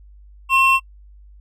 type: tone pair together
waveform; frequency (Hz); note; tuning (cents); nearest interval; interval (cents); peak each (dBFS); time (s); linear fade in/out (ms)
triangle; 1065.8 / 2706; C6 / E7; +32 / +45; octave + major third; 1613; -13; 0.49-0.8; 50
effects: noise-tail reverb RT60 0.1 s tail -25 dB re dry + added 50 Hz sine -42 dBFS peak until 1.4 s